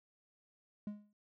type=tone with exponential decay; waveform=triangle; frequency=207.7 Hz; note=G#3; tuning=in tune; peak=-34 dBFS; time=0.87-1.13 s; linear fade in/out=2 ms; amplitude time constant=55 ms; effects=none